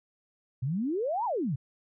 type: exponential two-way sweep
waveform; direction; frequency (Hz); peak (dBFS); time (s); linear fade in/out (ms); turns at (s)
sine; up then down; 118.1 to 1008 to 118.1; -27; 0.62-1.56; 10; 1.25
effects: none